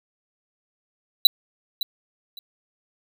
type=tone with echo; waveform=square; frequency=3951 Hz; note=B7; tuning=in tune; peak=-9 dBFS; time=1.25-1.27 s; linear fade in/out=2 ms; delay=560 ms; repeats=2; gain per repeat=-14 dB; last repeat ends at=2.39 s; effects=none